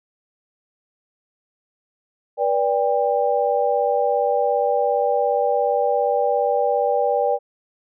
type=tone cluster; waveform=sine; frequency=484.7 / 582 / 797 Hz; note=B4 / D5 / G5; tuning=-32 / -16 / +28 cents; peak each=-21 dBFS; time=2.37-7.39 s; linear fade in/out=50 ms; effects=none